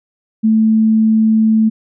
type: tone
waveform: sine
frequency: 220 Hz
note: A3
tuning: in tune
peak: -8 dBFS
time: 0.43-1.7 s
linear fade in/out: 20 ms
effects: none